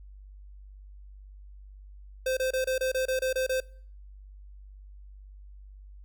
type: tone bursts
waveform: square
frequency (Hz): 519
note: C5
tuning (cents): -14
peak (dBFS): -26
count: 10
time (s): 2.26-3.603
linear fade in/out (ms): 5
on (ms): 110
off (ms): 27
effects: noise-tail reverb RT60 0.5 s tail -22 dB re dry + added 49 Hz sine -45 dBFS peak until 6.04 s